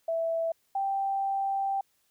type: tone pair in turn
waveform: sine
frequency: 659.3 / 784 Hz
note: E5 / G5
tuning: 0 / 0 cents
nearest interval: minor third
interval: 300 cents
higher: second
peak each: -26 dBFS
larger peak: neither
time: 0.08-0.52 / 0.75-1.81 s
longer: second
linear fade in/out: 5 ms
effects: white hiss -71 dBFS RMS until 2.1 s